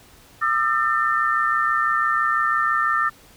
sine tone cluster, 1209 / 1335 / 1795 Hz, D6 / E6 / A6, +50 / +22 / +34 cents, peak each -22 dBFS, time 0.41-3.1 s, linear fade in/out 20 ms, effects pink hiss -50 dBFS RMS until 3.36 s

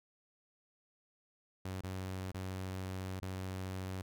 sawtooth tone with dropouts, 93.9 Hz, F#2, 26 cents sharp, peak -35 dBFS, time 1.65-4.02 s, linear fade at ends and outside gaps 5 ms, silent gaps 1.811-1.835 / 2.317-2.344 / 3.2-3.221 s, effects none

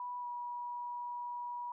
sine tone with pitch glide, 982 to 967.9 Hz, B5 to B5, -10 to -35 cents, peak -38 dBFS, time 0-1.72 s, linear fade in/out 2 ms, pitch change -25 cents, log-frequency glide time 0.2-0.26 s, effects none

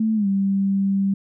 sine tone with pitch glide, 220 to 196 Hz, A3 to G3, 0 to 0 cents, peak -17 dBFS, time 0-1.14 s, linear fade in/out 5 ms, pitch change -200 cents, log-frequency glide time 0.15-0.27 s, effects none

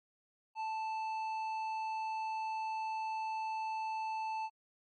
triangle tone with tanh clipping, 880 Hz, A5, in tune, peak -37 dBFS, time 0.55-4.5 s, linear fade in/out 50 ms, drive 13 dB, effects AAC 64 kbps

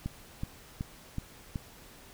click train, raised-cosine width 5 ms, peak -21 dBFS, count 5, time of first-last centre 0.06-1.558 s, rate 2.67 Hz, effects pink hiss -53 dBFS RMS until 2.13 s

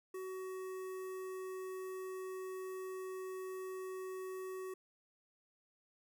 square tone with notch filter, 375.1 Hz, F#4, 24 cents sharp, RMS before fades -44 dBFS, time 0.14-4.74 s, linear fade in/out 5 ms, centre 3900 Hz, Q 0.64, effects none

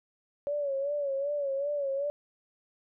sine tone with vibrato, 564 Hz, C#5, 30 cents sharp, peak -28 dBFS, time 0.47-2.1 s, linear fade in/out 0 ms, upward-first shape sine, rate 2.6 Hz, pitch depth 72 cents each way, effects none

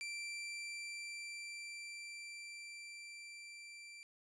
sawtooth tone with level ramp, 2349 Hz, D7, in tune, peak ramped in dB -38 to -48 dBFS, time 0.01-4.03 s, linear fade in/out 0 ms, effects resampled to 22050 Hz

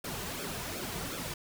pink noise with flanger, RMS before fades -38 dBFS, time 0.04-1.34 s, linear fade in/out 5 ms, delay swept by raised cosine 1 to 3.7 ms, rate 2.7 Hz, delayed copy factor -0.75, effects none

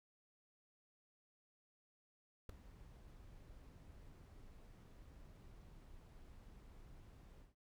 brown noise with ADSR envelope, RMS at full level -40 dBFS, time 2.49-7.55 s, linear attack 5 ms, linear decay 4 ms, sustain -19 dB, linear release 150 ms, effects noise-tail reverb RT60 0.1 s tail -24 dB re dry

